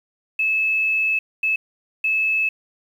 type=tone bursts at uneven times; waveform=sine; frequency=2604 Hz; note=E7; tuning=22 cents flat; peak=-17 dBFS; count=3; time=0.39-1.19 / 1.43-1.56 / 2.04-2.49 s; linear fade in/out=5 ms; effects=8-bit